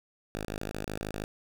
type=tone bursts; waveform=5% pulse; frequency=51.9 Hz; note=G#1; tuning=in tune; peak=-23 dBFS; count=7; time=0.35-1.24 s; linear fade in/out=0 ms; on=98 ms; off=34 ms; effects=none